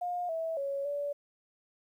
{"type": "tone with pitch steps", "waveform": "sine", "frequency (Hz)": [711, 652, 556, 575], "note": ["F5", "E5", "C#5", "D5"], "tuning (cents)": [31, -19, 5, -37], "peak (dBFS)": -31, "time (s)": [0.01, 1.13], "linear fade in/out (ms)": 10, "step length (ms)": 280, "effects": ["11-bit"]}